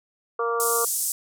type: harmonic tone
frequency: 233.1 Hz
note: A#3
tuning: in tune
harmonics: 2 / 3 / 4 / 5 / 6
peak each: -25 / -35 / -35 / -26 / -34 dBFS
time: 0.39-0.85 s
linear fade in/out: 5 ms
type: band-pass noise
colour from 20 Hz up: pink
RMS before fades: -26 dBFS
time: 0.6-1.12 s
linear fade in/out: 0 ms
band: 7200 to 13000 Hz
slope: 24 dB/octave
effects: none